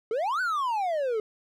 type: exponential two-way sweep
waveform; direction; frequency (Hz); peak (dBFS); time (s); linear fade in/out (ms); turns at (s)
triangle; up then down; 418 to 1536 to 418; -23; 0.11-1.2; 2; 0.41
effects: none